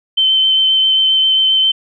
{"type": "tone with vibrato", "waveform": "sine", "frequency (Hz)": 3084, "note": "G7", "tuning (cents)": -29, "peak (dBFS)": -9, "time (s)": [0.17, 1.72], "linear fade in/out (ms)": 10, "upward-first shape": "sine", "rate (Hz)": 7.5, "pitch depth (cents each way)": 11, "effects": []}